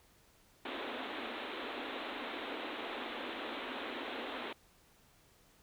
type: band-pass noise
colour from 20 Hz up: pink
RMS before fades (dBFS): -42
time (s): 0.65-4.53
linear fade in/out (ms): 5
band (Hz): 230 to 3900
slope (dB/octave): 96
effects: pink hiss -66 dBFS RMS until 5.62 s